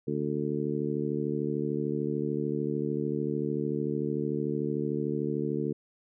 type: harmonic tone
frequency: 73.42 Hz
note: D2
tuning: in tune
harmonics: 2 / 3 / 4 / 5 / 6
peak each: -34 / -34 / -34 / -34 / -34 dBFS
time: 0.07-5.73 s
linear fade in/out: 10 ms
effects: none